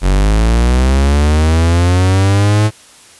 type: linear sweep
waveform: 45% pulse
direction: up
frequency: 45.17 to 108.2 Hz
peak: -8 dBFS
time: 0.01-2.71 s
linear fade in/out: 50 ms
effects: white hiss -41 dBFS RMS until 3.19 s + resampled to 24000 Hz